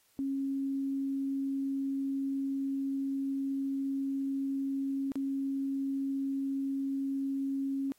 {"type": "tone with dropouts", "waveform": "sine", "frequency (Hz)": 272.8, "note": "C#4", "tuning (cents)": -28, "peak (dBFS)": -30, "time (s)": [0.19, 7.92], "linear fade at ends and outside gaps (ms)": 0, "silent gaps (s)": [5.119, 5.156], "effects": ["white hiss -68 dBFS RMS until 7.98 s", "AAC 48 kbps"]}